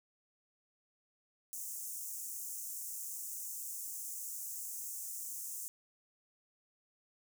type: high-pass noise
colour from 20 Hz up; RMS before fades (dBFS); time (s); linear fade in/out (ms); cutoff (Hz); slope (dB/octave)
pink; -43; 1.53-5.68; 0; 6400; 48
effects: none